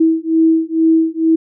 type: beating tone pair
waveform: sine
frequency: 322.7 / 324.9 Hz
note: E4 / E4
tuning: -37 / -25 cents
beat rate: 2.2 Hz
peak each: -13 / -13 dBFS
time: 0-1.36 s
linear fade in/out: 10 ms
effects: none